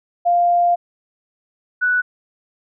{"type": "tone pair in turn", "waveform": "sine", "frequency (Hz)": [698.5, 1480.1], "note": ["F5", "F#6"], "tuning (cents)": [0, 0], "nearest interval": "octave + minor second", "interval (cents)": 1300, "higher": "second", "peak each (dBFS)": [-12, -14], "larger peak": "first", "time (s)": [[0.25, 0.76], [1.81, 2.02]], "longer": "first", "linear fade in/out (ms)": 20, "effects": []}